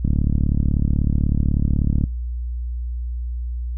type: click train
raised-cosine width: 5 ms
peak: -7 dBFS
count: 73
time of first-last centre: 0.05-2.039 s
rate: 36.2 Hz
effects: noise-tail reverb RT60 0.3 s tail -26 dB re dry + added 60 Hz sine -23 dBFS peak until 3.77 s